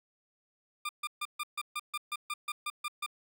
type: tone bursts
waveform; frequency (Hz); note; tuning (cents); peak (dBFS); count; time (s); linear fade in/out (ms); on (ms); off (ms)
20% pulse; 1200; D6; +37; -28; 13; 0.85-3.063; 5; 41; 140
effects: none